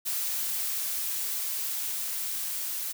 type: noise with level ramp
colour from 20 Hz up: blue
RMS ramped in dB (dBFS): -30 to -33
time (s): 0.05-2.93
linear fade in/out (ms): 20
effects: none